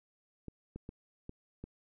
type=clicks; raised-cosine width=3 ms; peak=-30 dBFS; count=5; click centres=0.483 / 0.76 / 0.891 / 1.294 / 1.64 s; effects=none